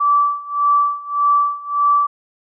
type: tone with tremolo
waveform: sine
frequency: 1159 Hz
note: D6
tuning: 23 cents flat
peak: -10 dBFS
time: 0-2.07 s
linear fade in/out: 10 ms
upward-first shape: sine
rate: 1.7 Hz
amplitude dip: 90%
effects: none